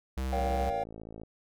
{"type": "tone", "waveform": "square", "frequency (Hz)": 65.41, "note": "C2", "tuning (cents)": 0, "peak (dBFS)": -31, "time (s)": [0.17, 0.7], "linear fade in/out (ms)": 5}
{"type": "chord", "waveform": "triangle", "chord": "G half-diminished seventh", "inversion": "first", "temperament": "just", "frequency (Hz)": [470.4, 564.5, 705.6, 784], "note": ["Bb4", "Db5", "F5", "G5"], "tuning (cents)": [16, 31, 18, 0], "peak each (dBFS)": [-36, -33, -32, -32], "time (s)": [0.32, 0.84], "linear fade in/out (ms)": 10}
{"type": "click train", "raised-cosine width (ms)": 2, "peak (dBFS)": -31, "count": 48, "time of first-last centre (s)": [0.38, 1.235], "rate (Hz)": 55}
{"effects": []}